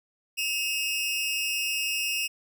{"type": "tone pair together", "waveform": "sawtooth", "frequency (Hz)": [2568, 2798], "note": ["E7", "F7"], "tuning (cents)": [-46, 3], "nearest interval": "minor second", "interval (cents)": 149, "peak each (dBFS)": -26, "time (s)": [0.37, 2.28], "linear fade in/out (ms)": 20, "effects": []}